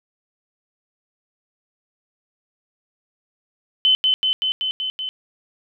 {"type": "tone with echo", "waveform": "sine", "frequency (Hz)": 3045, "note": "F#7", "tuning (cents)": 49, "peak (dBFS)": -12, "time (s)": [3.85, 3.95], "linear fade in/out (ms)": 0, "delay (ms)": 190, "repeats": 6, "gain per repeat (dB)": -2, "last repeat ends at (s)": 5.09, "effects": []}